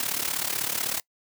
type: noise with amplitude modulation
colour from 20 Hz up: white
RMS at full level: -25 dBFS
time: 0-1 s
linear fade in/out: 2 ms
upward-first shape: sine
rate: 36.1 Hz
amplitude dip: 80%
effects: noise-tail reverb RT60 0.1 s tail -24 dB re dry + high-pass 100 Hz 12 dB/octave